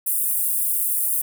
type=high-pass noise; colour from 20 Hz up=pink; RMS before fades=-22 dBFS; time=0.06-1.22 s; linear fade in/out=10 ms; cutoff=9300 Hz; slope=48 dB/octave; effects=none